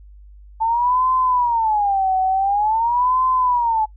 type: tone with vibrato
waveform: sine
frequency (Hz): 880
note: A5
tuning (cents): 0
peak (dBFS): -15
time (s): 0.6-3.86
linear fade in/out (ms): 20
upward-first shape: sine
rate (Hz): 0.47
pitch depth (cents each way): 270
effects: noise-tail reverb RT60 0.1 s tail -20 dB re dry + added 50 Hz sine -40 dBFS peak until 3.96 s